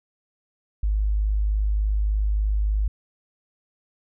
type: tone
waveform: sine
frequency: 51.7 Hz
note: G#1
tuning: 7 cents flat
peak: -19 dBFS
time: 0.83-2.88 s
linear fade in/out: 5 ms
effects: none